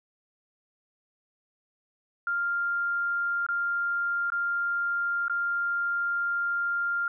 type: tone with dropouts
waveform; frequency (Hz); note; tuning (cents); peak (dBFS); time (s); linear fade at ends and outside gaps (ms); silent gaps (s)
sine; 1396.9; F6; 0; -25; 2.27-7.08; 2; 3.465-3.487 / 4.302-4.32 / 5.282-5.297
effects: none